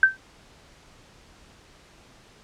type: tone with exponential decay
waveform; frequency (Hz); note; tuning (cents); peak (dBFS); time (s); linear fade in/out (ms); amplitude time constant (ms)
sine; 1554; G6; -16; -8; 0.03-0.17; 2; 29
effects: pink hiss -53 dBFS RMS until 2.43 s + low-pass 7000 Hz 12 dB/octave